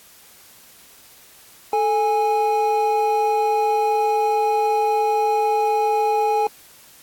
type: tone pair together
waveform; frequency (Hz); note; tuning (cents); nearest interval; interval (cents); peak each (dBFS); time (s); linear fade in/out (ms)
triangle; 438.1 / 827; A4 / G#5; -7 / -8; major seventh; 1099; -19 / -16; 1.73-6.47; 2
effects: white hiss -48 dBFS RMS until 7.02 s + AAC 64 kbps